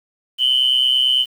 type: tone pair together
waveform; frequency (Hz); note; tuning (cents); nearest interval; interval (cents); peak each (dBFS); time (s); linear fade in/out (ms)
sine; 2960 / 3089; F#7 / G7; 0 / -26; minor second; 74; -15; 0.38-1.26; 50
effects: tanh soft clip ceiling -7 dBFS + 7-bit